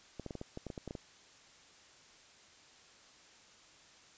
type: clicks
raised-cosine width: 2 ms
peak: -28 dBFS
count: 12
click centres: 0.197 / 0.263 / 0.308 / 0.353 / 0.414 / 0.574 / 0.667 / 0.702 / 0.778 / 0.877 / 0.909 / 0.952 s
effects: white hiss -60 dBFS RMS until 4.17 s + resampled to 16000 Hz